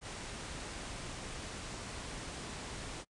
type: low-pass noise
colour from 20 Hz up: pink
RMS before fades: -44 dBFS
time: 0.01-3.05 s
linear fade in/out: 50 ms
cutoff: 9700 Hz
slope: 96 dB/octave
effects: noise-tail reverb RT60 0.1 s tail -25 dB re dry